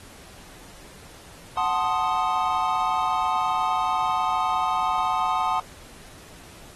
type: chord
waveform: triangle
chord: F# diminished seventh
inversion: none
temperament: equal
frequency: 740 / 880 / 1046.5 / 1244.5 Hz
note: F#5 / A5 / C6 / Eb6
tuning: 0 / 0 / 0 / 0 cents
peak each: -25 dBFS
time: 1.57-5.6 s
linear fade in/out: 2 ms
effects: pink hiss -47 dBFS RMS until 6.75 s + AAC 32 kbps